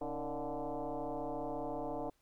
sine tone with frequency modulation, 130.8 Hz, C3, in tune, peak -36 dBFS, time 0.01-2.1 s, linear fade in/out 5 ms, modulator 148 Hz, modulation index 5.1, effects pink hiss -75 dBFS RMS until 2.21 s

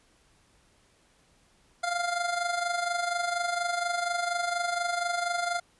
25% pulse tone with amplitude modulation, 698.5 Hz, F5, in tune, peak -21 dBFS, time 1.83-5.6 s, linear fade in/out 10 ms, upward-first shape sine, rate 24.2 Hz, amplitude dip 60%, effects pink hiss -64 dBFS RMS until 5.79 s + resampled to 24000 Hz

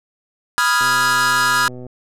45% pulse chord, F half-diminished seventh, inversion second, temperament equal, 987.8 / 1244.5 / 1396.9 / 1661.2 Hz, Cb6 / Eb6 / F6 / Ab6, 0 / 0 / 0 / 0 cents, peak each -21 / -20 / -19 / -19 dBFS, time 0.58-1.68 s, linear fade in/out 0 ms
click train, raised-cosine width 2 ms, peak -22 dBFS, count 133, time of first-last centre 0.81-1.866 s, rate 125 Hz
effects low-pass 12000 Hz 12 dB/octave

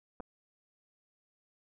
clicks, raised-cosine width 1 ms, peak -29 dBFS, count 2, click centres 0.201 / 0.205 s, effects none

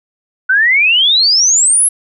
sine exponential sweep, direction up, 1480 to 11175 Hz, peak -7 dBFS, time 0.49-1.89 s, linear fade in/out 10 ms, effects none

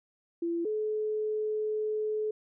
sine tone pair in turn, 338.6 / 429 Hz, E4 / A4, +46 / -44 cents, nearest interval major third, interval 410 cents, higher second, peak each -28 dBFS, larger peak neither, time 0.42-0.65 / 0.65-2.31 s, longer second, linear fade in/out 5 ms, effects none

